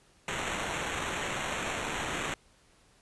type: noise with sample-and-hold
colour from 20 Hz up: violet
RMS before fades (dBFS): -34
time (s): 0.28-2.34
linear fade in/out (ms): 2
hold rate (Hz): 4900
effects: pink hiss -63 dBFS RMS until 3.01 s + resampled to 24000 Hz